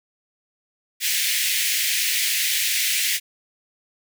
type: high-pass noise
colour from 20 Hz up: pink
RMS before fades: -22 dBFS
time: 1-3.2 s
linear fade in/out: 50 ms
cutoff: 1900 Hz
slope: 48 dB/octave
effects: none